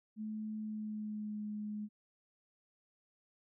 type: tone with pitch glide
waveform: sine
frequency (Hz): 215.6 to 210.4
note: A3 to G#3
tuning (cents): -35 to +23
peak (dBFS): -38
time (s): 0.16-1.89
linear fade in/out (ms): 50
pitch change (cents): -42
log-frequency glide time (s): 0.57-1.42
effects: none

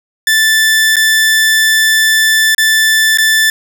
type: tone with dropouts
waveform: sawtooth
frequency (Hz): 1760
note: A6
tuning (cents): 0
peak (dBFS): -4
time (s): 0.27-3.5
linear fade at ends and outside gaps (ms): 2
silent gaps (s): 0.958-0.966 / 2.548-2.581 / 3.174-3.184
effects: none

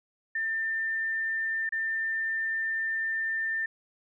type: tone with dropouts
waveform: sine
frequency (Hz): 1794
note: A6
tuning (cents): +33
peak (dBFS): -27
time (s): 0.35-3.66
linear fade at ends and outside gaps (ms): 5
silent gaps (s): 1.692-1.722
effects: none

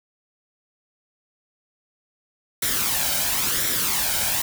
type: noise with flanger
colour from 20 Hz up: white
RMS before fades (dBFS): -23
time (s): 2.62-4.42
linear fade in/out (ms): 5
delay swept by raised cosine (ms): 0.53 to 1.32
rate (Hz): 0.96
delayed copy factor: +0.55
effects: none

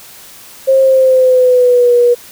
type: tone with pitch glide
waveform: sine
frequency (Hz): 533 to 483.1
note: C5 to B4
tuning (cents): +32 to -38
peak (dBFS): -5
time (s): 0.67-2.15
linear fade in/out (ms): 20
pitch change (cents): -170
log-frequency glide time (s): 0.81-1.94
effects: white hiss -36 dBFS RMS until 2.31 s

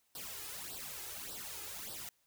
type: noise with flanger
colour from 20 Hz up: white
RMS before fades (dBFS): -45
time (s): 0.15-2.09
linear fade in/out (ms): 2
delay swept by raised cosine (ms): 0.22 to 2.42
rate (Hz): 1.7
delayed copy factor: +0.8
effects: white hiss -75 dBFS RMS until 2.26 s

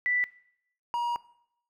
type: tone pair in turn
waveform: sine / triangle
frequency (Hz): 1975.5 / 952.5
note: B6 / A#5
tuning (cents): 0 / +37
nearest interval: octave + minor second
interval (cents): 1263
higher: first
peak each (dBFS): -24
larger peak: neither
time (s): 0.06-0.24 / 0.94-1.16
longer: second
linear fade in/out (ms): 0
effects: noise-tail reverb RT60 0.7 s tail -19 dB re dry

